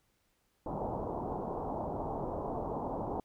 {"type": "low-pass noise", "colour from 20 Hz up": "white", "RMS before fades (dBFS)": -37, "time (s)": [0.66, 3.2], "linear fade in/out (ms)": 2, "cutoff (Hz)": 950, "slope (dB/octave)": 48, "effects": ["pink hiss -75 dBFS RMS until 3.24 s"]}